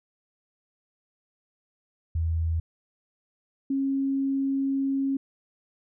sine tone pair in turn, 81.8 / 272.2 Hz, E2 / C#4, -13 / -31 cents, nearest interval octave + major sixth, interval 2082 cents, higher second, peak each -23 dBFS, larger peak neither, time 2.15-2.6 / 3.7-5.17 s, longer second, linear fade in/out 5 ms, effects none

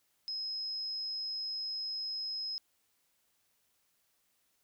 sine tone, 5120 Hz, D#8, 49 cents sharp, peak -35 dBFS, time 0.28-2.58 s, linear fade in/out 0 ms, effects white hiss -75 dBFS RMS until 4.63 s

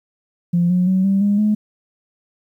sine tone with pitch steps, 173.4 / 180.45 / 187.79 / 195.42 / 203.4 / 211.6 Hz, F3 / F#3 / F#3 / G3 / G#3 / G#3, -12 / -43 / +26 / -5 / -36 / +33 cents, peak -12 dBFS, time 0.53-1.55 s, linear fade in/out 10 ms, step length 170 ms, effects tanh soft clip ceiling -8 dBFS + 9-bit

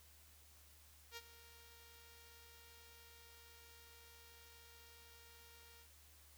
5% pulse tone with ADSR envelope, 466.2 Hz, A#4, in tune, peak -35 dBFS, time 1.11-5.89 s, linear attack 57 ms, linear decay 39 ms, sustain -16 dB, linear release 92 ms, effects added 74 Hz sine -66 dBFS peak until 6.37 s + white hiss -66 dBFS RMS until 6.37 s

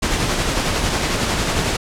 pink noise with tremolo, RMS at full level -18 dBFS, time 0.02-1.77 s, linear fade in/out 10 ms, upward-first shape sine, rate 11 Hz, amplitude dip 30%, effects low-pass 8000 Hz 12 dB/octave

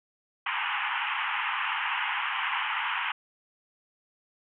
pink band-pass noise, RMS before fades -30 dBFS, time 0.46-3.12 s, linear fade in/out 5 ms, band 820 to 3100 Hz, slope 96 dB/octave, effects none

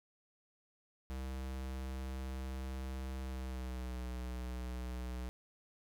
square tone with pitch glide, 65.41 to 62.1 Hz, C2 to B1, 0 to +10 cents, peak -40 dBFS, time 1.1-5.29 s, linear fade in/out 0 ms, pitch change -90 cents, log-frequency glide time 3.2-4.05 s, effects none

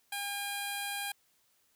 5% pulse tone with notch filter, 807 Hz, G#5, 50 cents flat, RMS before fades -37 dBFS, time 0.12-1.12 s, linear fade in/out 5 ms, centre 6000 Hz, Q 0.81, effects white hiss -71 dBFS RMS until 1.75 s

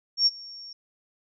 sine tone with ADSR envelope, 5510 Hz, F8, 24 cents flat, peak -15 dBFS, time 0.17-0.73 s, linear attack 94 ms, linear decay 33 ms, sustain -24 dB, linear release 4 ms, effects none

